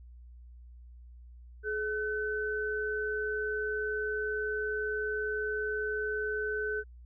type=tone pair together; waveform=sine; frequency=425.5 / 1516.3 Hz; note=G#4 / F#6; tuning=+42 / +42 cents; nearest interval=octave + minor seventh; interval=2200 cents; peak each=-33 / -33 dBFS; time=1.63-6.84 s; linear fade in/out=50 ms; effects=added 60 Hz sine -48 dBFS peak until 7.05 s